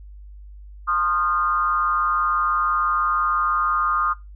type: tone with frequency modulation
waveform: sine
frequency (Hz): 1228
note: D#6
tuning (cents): -23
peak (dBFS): -18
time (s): 0.87-4.14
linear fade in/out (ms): 20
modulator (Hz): 166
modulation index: 0.83
effects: noise-tail reverb RT60 0.2 s tail -17 dB re dry + added 50 Hz sine -38 dBFS peak until 4.35 s